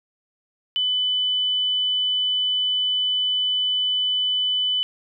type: tone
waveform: sine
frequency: 3000 Hz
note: F#7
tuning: 23 cents sharp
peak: -19 dBFS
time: 0.76-4.83 s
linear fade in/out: 0 ms
effects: none